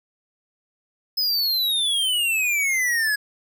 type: exponential sweep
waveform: square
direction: down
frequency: 5120 to 1662 Hz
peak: -20 dBFS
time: 1.17-3.16 s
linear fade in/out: 10 ms
effects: none